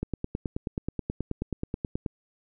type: click train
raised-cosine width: 3 ms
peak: -16 dBFS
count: 20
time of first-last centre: 0.03-2.062 s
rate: 9.35 Hz
effects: none